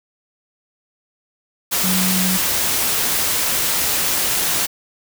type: tone in noise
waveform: sine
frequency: 185.5 Hz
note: F#3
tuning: 5 cents sharp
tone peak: -19 dBFS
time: 1.83-2.38 s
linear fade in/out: 20 ms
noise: white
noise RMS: -19 dBFS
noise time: 1.71-4.67 s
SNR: -3 dB
effects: none